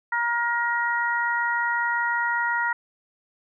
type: harmonic tone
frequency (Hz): 472.7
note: A#4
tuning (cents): +24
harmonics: 2 / 3 / 4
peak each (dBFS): -26 / -26 / -26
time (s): 0.12-2.73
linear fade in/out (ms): 5
effects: none